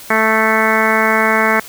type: harmonic tone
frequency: 220 Hz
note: A3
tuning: in tune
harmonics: 1 / 2 / 3 / 4 / 5 / 6 / 7 / 8 / 9 / 10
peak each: -20 / -20 / -20 / -20 / -20 / -20 / -20 / -20 / -20 / -20 dBFS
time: 0.1-1.6 s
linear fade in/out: 5 ms
effects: white hiss -35 dBFS RMS until 1.68 s